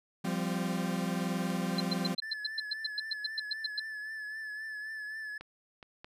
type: chord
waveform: 40% pulse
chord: F suspended second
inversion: none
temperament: equal with one note detuned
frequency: 174.61 / 196 / 257 Hz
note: F3 / G3 / C4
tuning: 0 / 0 / -31 cents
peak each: -33 / -34 / -37 dBFS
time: 0.24-2.15 s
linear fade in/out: 10 ms
type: tone bursts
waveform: sine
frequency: 4100 Hz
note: C8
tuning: 36 cents flat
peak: -29 dBFS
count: 16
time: 1.78-3.798 s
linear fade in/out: 5 ms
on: 23 ms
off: 110 ms
type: tone with vibrato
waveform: triangle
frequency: 1734 Hz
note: A6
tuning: 26 cents flat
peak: -36 dBFS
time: 2.22-5.38 s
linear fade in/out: 5 ms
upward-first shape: triangle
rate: 3.8 Hz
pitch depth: 46 cents each way
type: clicks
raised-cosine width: 0.3 ms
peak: -29 / -32 / -30 dBFS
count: 3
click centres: 5.41 / 5.828 / 6.045 s
effects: resampled to 32000 Hz